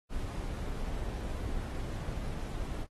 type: noise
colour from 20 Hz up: brown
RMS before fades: -36 dBFS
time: 0.09-2.87 s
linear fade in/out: 50 ms
effects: AAC 32 kbps